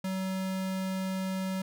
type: tone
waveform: square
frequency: 189.2 Hz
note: F#3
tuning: 39 cents sharp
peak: -31 dBFS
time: 0.04-1.62 s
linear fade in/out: 5 ms
effects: none